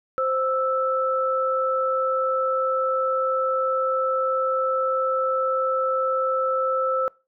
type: tone pair together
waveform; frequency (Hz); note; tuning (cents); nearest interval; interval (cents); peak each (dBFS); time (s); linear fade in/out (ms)
sine; 523.2 / 1318.5; C5 / E6; 0 / 0; octave + major third; 1600; -23; 0.18-7.08; 0
effects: noise-tail reverb RT60 0.3 s tail -24 dB re dry